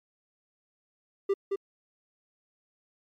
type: tone with echo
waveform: triangle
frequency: 395 Hz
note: G4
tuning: 13 cents sharp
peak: -20 dBFS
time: 1.29-1.34 s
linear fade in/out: 10 ms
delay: 220 ms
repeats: 1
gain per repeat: -4 dB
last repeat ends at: 1.56 s
effects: MP3 96 kbps